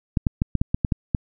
clicks, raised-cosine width 5 ms, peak -7 dBFS, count 9, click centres 0.172 / 0.268 / 0.419 / 0.553 / 0.615 / 0.745 / 0.848 / 0.922 / 1.148 s, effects none

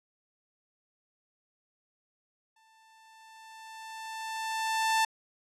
sawtooth tone with exponential growth, 887 Hz, A5, 14 cents sharp, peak -19 dBFS, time 2.56-5.05 s, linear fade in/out 5 ms, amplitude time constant 540 ms, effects low-pass 10000 Hz 12 dB/octave

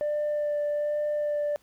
sine tone with vibrato, 592 Hz, D5, 14 cents sharp, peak -23 dBFS, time 0.01-1.56 s, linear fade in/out 0 ms, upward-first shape sine, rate 1.2 Hz, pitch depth 11 cents each way, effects tanh soft clip ceiling -23 dBFS + pink hiss -63 dBFS RMS until 1.62 s

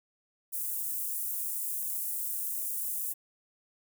white high-pass noise, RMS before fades -34 dBFS, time 0.52-3.14 s, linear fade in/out 20 ms, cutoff 9000 Hz, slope 24 dB/octave, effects none

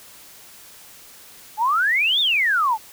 sine exponential two-way sweep, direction up then down, 827 to 3695 to 827 Hz, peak -16 dBFS, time 1.57-2.78 s, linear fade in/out 50 ms, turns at 2.2 s, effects white hiss -45 dBFS RMS until 2.92 s

